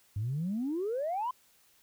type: exponential sweep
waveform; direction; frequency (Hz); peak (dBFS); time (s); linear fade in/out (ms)
sine; up; 97 to 1042; -29; 0.16-1.31; 5
effects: tanh soft clip ceiling -26 dBFS + white hiss -65 dBFS RMS until 1.82 s

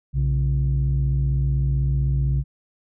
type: tone pair together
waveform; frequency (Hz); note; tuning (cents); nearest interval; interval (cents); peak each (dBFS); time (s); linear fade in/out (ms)
sine; 61.09 / 136.9; B1 / C#3; -18 / -21; octave + major second; 1397; -19; 0.13-2.44; 50
effects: tanh soft clip ceiling -14 dBFS

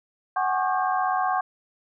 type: tone cluster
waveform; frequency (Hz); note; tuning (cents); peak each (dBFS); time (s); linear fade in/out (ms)
sine; 746 / 826 / 1095 / 1191 / 1589; F#5 / G#5 / C#6 / D6 / G6; +14 / -10 / -22 / +24 / +23; -24 / -30 / -27 / -32 / -32; 0.36-1.41; 5
effects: none

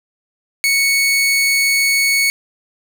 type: tone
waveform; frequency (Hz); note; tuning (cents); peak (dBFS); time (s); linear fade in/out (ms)
sawtooth; 2217; C#7; 0; -9; 0.64-2.3; 0
effects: none

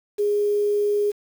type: tone with quantisation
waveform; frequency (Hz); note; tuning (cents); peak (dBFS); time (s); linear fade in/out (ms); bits
sine; 412.8; G#4; -10; -18; 0.18-1.12; 20; 7
effects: none

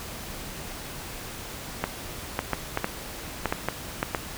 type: clicks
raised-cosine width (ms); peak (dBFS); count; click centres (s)
0.5; -9; 10; 1.84 / 2.391 / 2.533 / 2.774 / 2.844 / 3.457 / 3.525 / 3.686 / 4.029 / 4.148
effects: pink hiss -38 dBFS RMS until 4.37 s

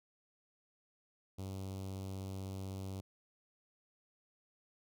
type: tone with notch filter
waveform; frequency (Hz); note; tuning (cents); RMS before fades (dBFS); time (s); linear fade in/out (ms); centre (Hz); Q
sawtooth; 96; G2; -36; -43; 1.38-3.01; 10; 1700; 0.6
effects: none

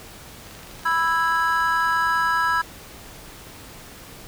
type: click train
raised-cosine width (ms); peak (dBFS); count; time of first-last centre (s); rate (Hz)
0.2; -26; 38; 0.47-1.968; 24.7
type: chord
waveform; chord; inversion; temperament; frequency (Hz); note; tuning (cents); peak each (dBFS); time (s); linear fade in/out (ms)
triangle; E major; second; just; 988.9 / 1318.5 / 1648.1; B5 / E6 / G#6; +2 / 0 / -14; -21; 0.85-2.62; 10
effects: pink hiss -42 dBFS RMS until 4.27 s

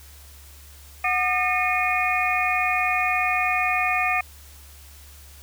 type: tone cluster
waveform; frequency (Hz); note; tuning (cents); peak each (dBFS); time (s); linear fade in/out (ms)
sine; 735 / 1213 / 1814 / 2163 / 2462; F#5 / D#6 / A#6 / C#7 / D#7; -12 / -44 / -48 / -43 / -19; -25 / -27 / -30 / -27 / -24; 1.04-4.21; 5
effects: added 71 Hz sine -45 dBFS peak until 5.42 s + white hiss -49 dBFS RMS until 5.42 s

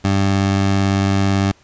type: tone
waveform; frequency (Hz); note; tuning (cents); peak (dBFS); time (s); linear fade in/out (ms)
20% pulse; 98; G2; 0; -9; 0.04-1.52; 10
effects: pink hiss -52 dBFS RMS until 1.63 s + resampled to 16000 Hz

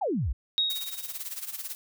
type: exponential sweep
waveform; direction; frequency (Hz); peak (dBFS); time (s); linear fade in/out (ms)
sine; down; 897 to 49; -25; 0.01-0.33; 10
type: tone with exponential decay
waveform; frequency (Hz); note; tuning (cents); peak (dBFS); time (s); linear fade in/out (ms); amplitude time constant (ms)
sine; 3768; A#7; +18; -20; 0.58-1.23; 0; 140
type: noise with tremolo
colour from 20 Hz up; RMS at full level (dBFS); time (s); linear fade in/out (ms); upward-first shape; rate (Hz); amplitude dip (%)
blue; -34; 0.7-1.75; 0; sine; 18; 75
effects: none

